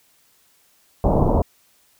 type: low-pass noise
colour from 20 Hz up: pink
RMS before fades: -17 dBFS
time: 1.04-1.42 s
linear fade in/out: 2 ms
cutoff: 950 Hz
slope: 48 dB/octave
effects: white hiss -59 dBFS RMS until 1.99 s